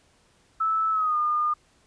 sine tone with pitch glide, 1310 to 1215.2 Hz, E6 to D#6, -11 to -41 cents, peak -21 dBFS, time 0.6-1.54 s, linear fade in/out 10 ms, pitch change -130 cents, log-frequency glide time 0.91-1.17 s, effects pink hiss -62 dBFS RMS until 1.86 s + resampled to 22050 Hz

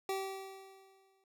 25% pulse tone with exponential decay, 386.1 Hz, G4, 26 cents flat, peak -29 dBFS, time 0.09-1.24 s, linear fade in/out 2 ms, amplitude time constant 250 ms, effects none

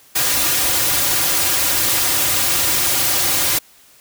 white noise with comb filter, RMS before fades -17 dBFS, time 0.15-3.59 s, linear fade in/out 10 ms, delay 4.6 ms, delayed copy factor -0.9, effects white hiss -49 dBFS RMS until 4 s

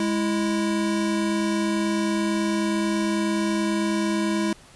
square tone pair together, 207.6 / 329.6 Hz, G#3 / E4, 0 / 0 cents, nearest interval minor sixth, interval 800 cents, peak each -25 dBFS, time 0-4.53 s, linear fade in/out 2 ms, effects pink hiss -50 dBFS RMS until 4.75 s + resampled to 24000 Hz

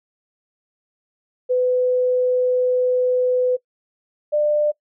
sine tone pair in turn, 502 / 597 Hz, B4 / D5, +28 / +28 cents, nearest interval minor third, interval 300 cents, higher second, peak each -15 dBFS, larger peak neither, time 1.49-3.57 / 4.32-4.72 s, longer first, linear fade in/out 20 ms, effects noise-tail reverb RT60 0.1 s tail -21 dB re dry

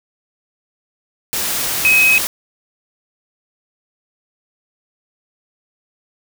sine tone in noise, 2542 Hz, D#7, 36 cents sharp, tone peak -9 dBFS, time 1.85-2.18 s, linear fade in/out 0 ms, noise white, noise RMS -20 dBFS, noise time 1.33-2.27 s, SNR +8 dB, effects none

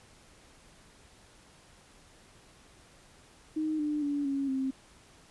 sine tone with pitch steps, 311.1 / 298.9 / 287.3 / 276 / 265.3 Hz, D#4 / D4 / D4 / C#4 / C4, 0 / +31 / -38 / -7 / +24 cents, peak -28 dBFS, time 3.56-4.71 s, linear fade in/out 10 ms, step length 230 ms, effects pink hiss -58 dBFS RMS until 5.3 s + resampled to 24000 Hz

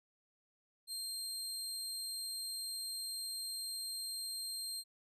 25% pulse tone, 4186 Hz, C8, in tune, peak -35 dBFS, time 0.87-4.84 s, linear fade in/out 50 ms, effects none

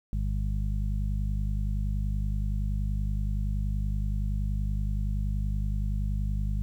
harmonic tone, 50.6 Hz, G#1, 44 cents flat, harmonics 1 / 2 / 3 / 4, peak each -27 / -33 / -37 / -39 dBFS, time 0.13-6.62 s, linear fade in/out 0 ms, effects 10-bit

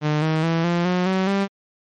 sawtooth tone with pitch steps, 151.1 / 157.97 / 165.16 / 172.67 / 180.52 / 188.73 / 197.32 Hz, D3 / D#3 / E3 / F3 / F#3 / F#3 / G3, +50 / +27 / +4 / -19 / -42 / +35 / +12 cents, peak -14 dBFS, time 0.01-1.48 s, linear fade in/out 50 ms, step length 210 ms, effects low-pass 4000 Hz 12 dB/octave + MP3 48 kbps

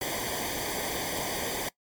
pink noise with comb filter, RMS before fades -32 dBFS, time 0.01-1.69 s, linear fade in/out 5 ms, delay 0.74 ms, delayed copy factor -0.8, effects noise-tail reverb RT60 0.1 s tail -21 dB re dry + MP3 96 kbps

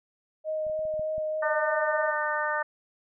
sine tone with vibrato, 622.3 Hz, D#5, in tune, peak -27 dBFS, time 0.44-2.14 s, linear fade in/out 50 ms, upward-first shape sine, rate 3.3 Hz, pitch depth 9 cents each way
clicks, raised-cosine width 5 ms, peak -39 / -40 / -41 / -39 / -41 / -31 / -33 dBFS, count 7, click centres 0.667 / 0.698 / 0.792 / 0.853 / 0.94 / 0.995 / 1.181 s
harmonic tone, 301.6 Hz, D4, 46 cents sharp, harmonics 2 / 3 / 4 / 5 / 6, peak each -32 / -32 / -32 / -32 / -32 dBFS, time 1.42-2.63 s, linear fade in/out 10 ms
effects none

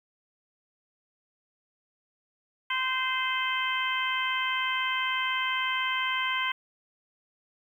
harmonic tone, 518 Hz, C5, 17 cents flat, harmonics 2 / 3 / 4 / 5 / 6, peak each -31 / -33 / -31 / -36 / -33 dBFS, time 2.7-6.52 s, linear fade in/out 5 ms, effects 10-bit

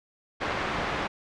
white low-pass noise, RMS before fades -30 dBFS, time 0.4-1.08 s, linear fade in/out 20 ms, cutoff 1700 Hz, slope 12 dB/octave, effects low-pass 6000 Hz 12 dB/octave

